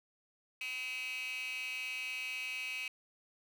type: tone with high-pass filter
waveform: 15% pulse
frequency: 255.9 Hz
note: C4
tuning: 38 cents flat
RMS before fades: -40 dBFS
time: 0.61-2.88 s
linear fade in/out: 2 ms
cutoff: 2500 Hz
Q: 7.5
effects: none